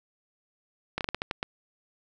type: slowing click train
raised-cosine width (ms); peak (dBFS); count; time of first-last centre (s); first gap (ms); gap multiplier
0.3; -13; 8; 0.98-1.429; 28; 1.27
effects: none